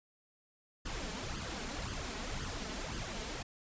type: noise with flanger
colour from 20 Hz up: pink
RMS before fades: -40 dBFS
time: 0.85-3.43 s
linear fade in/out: 10 ms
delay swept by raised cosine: 0.62 to 4.72 ms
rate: 1.9 Hz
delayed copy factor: +0.65
effects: resampled to 16000 Hz